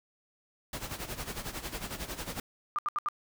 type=noise with tremolo; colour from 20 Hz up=pink; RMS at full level=-36 dBFS; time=0.73-2.4 s; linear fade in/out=2 ms; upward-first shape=sine; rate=11 Hz; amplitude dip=75%
type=tone bursts; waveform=sine; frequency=1204 Hz; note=D6; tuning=43 cents sharp; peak=-27 dBFS; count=4; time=2.76-3.086 s; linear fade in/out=0 ms; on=26 ms; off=74 ms
effects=none